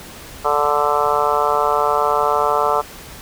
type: harmonic tone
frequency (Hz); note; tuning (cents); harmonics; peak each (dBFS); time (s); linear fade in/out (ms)
146.83; D3; 0; 3 / 4 / 5 / 6 / 7 / 8 / 9; -22 / -22 / -22 / -22 / -22 / -22 / -22; 0.44-2.82; 20
effects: pink hiss -37 dBFS RMS until 3.21 s